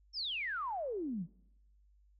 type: exponential sweep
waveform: sine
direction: down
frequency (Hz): 5588 to 153.4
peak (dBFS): -35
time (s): 0.13-1.27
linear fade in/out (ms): 50
effects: noise-tail reverb RT60 0.9 s tail -25 dB re dry + added 50 Hz sine -63 dBFS peak until 2.19 s